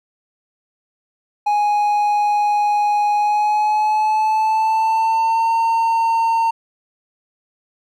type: tone with pitch glide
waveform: triangle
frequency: 830.6 to 911 Hz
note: G#5 to A#5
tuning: 0 to -40 cents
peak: -12 dBFS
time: 1.46-6.51 s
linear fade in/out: 10 ms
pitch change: +160 cents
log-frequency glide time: 3.15-5.52 s
effects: none